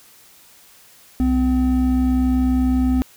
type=tone pair together; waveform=triangle; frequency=63.9 / 255.6 Hz; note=C2 / C4; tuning=-40 / -40 cents; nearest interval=2 octaves; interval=2400 cents; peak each=-18 / -14 dBFS; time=1.2-3.02 s; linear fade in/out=0 ms; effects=white hiss -49 dBFS RMS until 3.16 s